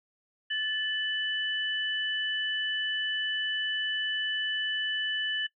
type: tone pair together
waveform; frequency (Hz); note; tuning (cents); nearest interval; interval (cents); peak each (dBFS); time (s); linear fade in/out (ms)
sine; 1745.1 / 2985; A6 / F#7; -15 / +15; major sixth; 930; -31 / -31; 0.5-5.47; 10
effects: noise-tail reverb RT60 0.1 s tail -19 dB re dry